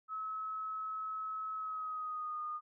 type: tone with pitch glide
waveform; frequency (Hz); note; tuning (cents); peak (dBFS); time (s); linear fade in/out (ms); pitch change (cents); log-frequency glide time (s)
sine; 1289 to 1225.8; E6 to D#6; -39 to -26; -37; 0.08-2.61; 50; -87; 1.55-2.42
effects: none